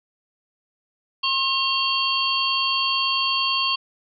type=tone cluster; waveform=sine; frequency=1070 / 2761 / 3210 / 4471 Hz; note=C6 / F7 / G7 / C#8; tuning=+38 / -20 / +40 / +14 cents; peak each=-25 dBFS; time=1.23-3.76 s; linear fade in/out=10 ms; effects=none